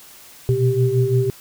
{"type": "tone cluster", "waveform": "sine", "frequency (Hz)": [120.8, 126.7, 391.8], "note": ["B2", "B2", "G4"], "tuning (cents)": [-38, 45, -1], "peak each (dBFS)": -19, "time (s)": [0.49, 1.3], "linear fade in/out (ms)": 0, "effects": ["white hiss -44 dBFS RMS until 1.4 s"]}